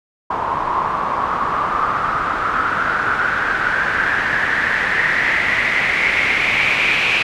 white noise with low-pass filter sweep, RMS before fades -18 dBFS, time 0.3-7.23 s, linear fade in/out 10 ms, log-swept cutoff 990 to 2500 Hz, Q 6.3, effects none

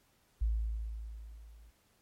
sine tone with level ramp, 55 Hz, A1, in tune, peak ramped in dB -26 to -54 dBFS, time 0.41-1.71 s, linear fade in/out 10 ms, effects pink hiss -70 dBFS RMS until 2.01 s + MP3 64 kbps

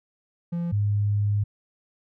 triangle / sine tone pair in turn, 171.4 / 102.94 Hz, F3 / G#2, -32 / -15 cents, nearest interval major sixth, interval 883 cents, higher first, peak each -23 / -20 dBFS, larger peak second, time 0.52-0.72 / 0.72-1.44 s, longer second, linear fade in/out 10 ms, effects none

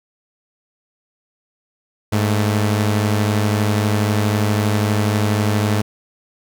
sawtooth tone pair together, 103.83 / 220 Hz, G#2 / A3, 0 / 0 cents, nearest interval octave + minor second, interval 1300 cents, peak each -12 / -19 dBFS, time 2.12-5.82 s, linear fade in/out 10 ms, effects none

